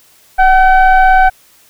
sine tone with frequency modulation, 753 Hz, F#5, 30 cents sharp, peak -3 dBFS, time 0.38-1.3 s, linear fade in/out 20 ms, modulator 771 Hz, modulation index 0.88, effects tanh soft clip ceiling 0 dBFS + white hiss -47 dBFS RMS until 1.69 s

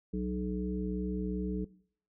harmonic tone with a mistuned harmonic, 61.2 Hz, B1, 15 cents flat, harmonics 1 / 3 / 5 / 7, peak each -38 / -33 / -39 / -40 dBFS, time 0.13-1.65 s, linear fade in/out 10 ms, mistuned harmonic 3, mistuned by +25 cents, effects noise-tail reverb RT60 0.6 s tail -21 dB re dry

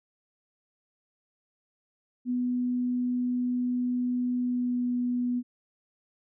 sine tone with pitch glide, 247.5 to 245.6 Hz, B3 to B3, +4 to -9 cents, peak -25 dBFS, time 2.25-5.43 s, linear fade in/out 50 ms, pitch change -13 cents, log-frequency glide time 4.4-4.84 s, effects none

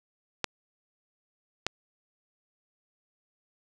clicks, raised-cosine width 0.2 ms, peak -9 dBFS, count 2, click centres 0.443 / 1.666 s, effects none

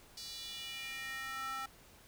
square tone with high-pass filter sweep, 265.9 Hz, C4, 28 cents sharp, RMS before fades -43 dBFS, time 0.17-1.66 s, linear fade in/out 5 ms, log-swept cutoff 4700 to 1100 Hz, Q 3.4, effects pink hiss -60 dBFS RMS until 2.07 s

